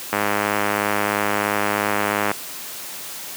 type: click train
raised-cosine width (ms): 0.5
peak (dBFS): -4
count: 226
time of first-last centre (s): 0.13-2.314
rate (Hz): 103
effects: white hiss -33 dBFS RMS until 3.36 s + high-pass 150 Hz 12 dB/octave